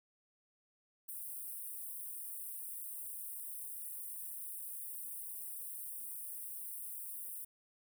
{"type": "high-pass noise", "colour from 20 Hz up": "white", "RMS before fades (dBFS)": -45, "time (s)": [1.08, 7.45], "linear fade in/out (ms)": 10, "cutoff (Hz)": 8600, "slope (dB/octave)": 96, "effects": []}